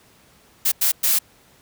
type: noise bursts at uneven times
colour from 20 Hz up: blue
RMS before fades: -18 dBFS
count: 3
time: 0.65-0.72 / 0.81-0.92 / 1.03-1.19 s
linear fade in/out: 10 ms
effects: pink hiss -54 dBFS RMS until 1.61 s + high-pass 60 Hz 12 dB/octave